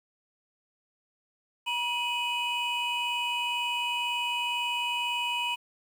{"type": "tone cluster", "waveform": "triangle", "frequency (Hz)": [957, 2511, 2953], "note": ["A#5", "D#7", "F#7"], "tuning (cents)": [45, 15, -4], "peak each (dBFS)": -30, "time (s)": [1.66, 5.56], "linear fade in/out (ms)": 20, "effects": ["tanh soft clip ceiling -17 dBFS", "9-bit"]}